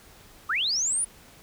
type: linear sweep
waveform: sine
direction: up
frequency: 1104 to 9956 Hz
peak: -23 dBFS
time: 0.49-1.05 s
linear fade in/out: 10 ms
effects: pink hiss -52 dBFS RMS until 1.42 s